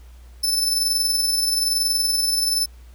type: tone with amplitude modulation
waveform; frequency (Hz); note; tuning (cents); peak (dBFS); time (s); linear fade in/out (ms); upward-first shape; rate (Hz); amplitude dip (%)
sawtooth; 5274; E8; 0; -14; 0.43-2.66; 10; sine; 21.1; 40
effects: added 60 Hz sine -41 dBFS peak until 2.94 s + pink hiss -56 dBFS RMS until 2.94 s